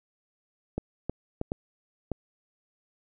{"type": "clicks", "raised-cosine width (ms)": 2, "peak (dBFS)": -16, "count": 5, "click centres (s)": [0.78, 1.096, 1.414, 1.519, 2.117], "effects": []}